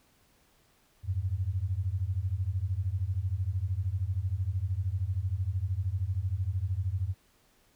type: beating tone pair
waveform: sine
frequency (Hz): 87.31 / 100.31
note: F2 / G2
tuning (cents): 0 / +40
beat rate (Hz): 13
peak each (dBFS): -31 / -31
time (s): 1.03-7.15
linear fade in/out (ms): 50
effects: pink hiss -66 dBFS RMS until 7.75 s